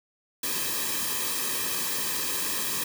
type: noise with comb filter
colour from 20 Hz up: white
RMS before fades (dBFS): -29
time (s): 0.43-2.84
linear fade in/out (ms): 5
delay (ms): 1.4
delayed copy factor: -0.85
effects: none